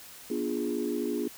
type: chord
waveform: sine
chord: B diminished seventh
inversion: none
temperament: equal with one note detuned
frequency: 242.3 / 293.7 / 349.2 / 415.3 Hz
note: B3 / D4 / F4 / Ab4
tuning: -33 / 0 / 0 / 0 cents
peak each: -33 dBFS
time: 0.3-1.28 s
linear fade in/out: 5 ms
effects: tanh soft clip ceiling -19 dBFS + white hiss -48 dBFS RMS until 1.37 s